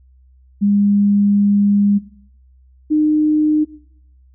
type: tone pair in turn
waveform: sine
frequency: 202.9 / 305.1 Hz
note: G#3 / D#4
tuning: -40 / -34 cents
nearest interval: perfect fifth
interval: 706 cents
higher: second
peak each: -11 dBFS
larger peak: neither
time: 0.61-1.99 / 2.9-3.65 s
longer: first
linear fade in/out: 20 ms
effects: noise-tail reverb RT60 0.7 s tail -19 dB re dry + added 64 Hz sine -46 dBFS peak until 4.34 s